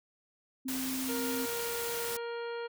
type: tone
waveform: sine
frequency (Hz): 261.6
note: C4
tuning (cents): 0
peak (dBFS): -34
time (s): 0.65-1.46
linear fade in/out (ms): 10
type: noise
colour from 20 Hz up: white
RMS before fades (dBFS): -38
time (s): 0.68-2.17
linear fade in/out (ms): 5
type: harmonic tone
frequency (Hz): 469.2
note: A#4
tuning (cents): +11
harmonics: 1 / 2 / 3 / 4 / 5 / 6 / 7 / 9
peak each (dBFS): -36 / -44 / -45 / -52 / -53 / -55 / -55 / -55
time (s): 1.08-2.68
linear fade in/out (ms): 20
effects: none